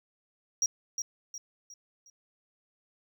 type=tone with echo; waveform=triangle; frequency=5690 Hz; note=F8; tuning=31 cents sharp; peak=-21 dBFS; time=0.62-0.66 s; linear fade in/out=2 ms; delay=360 ms; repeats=4; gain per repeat=-8 dB; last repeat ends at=2.1 s; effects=tanh soft clip ceiling -20 dBFS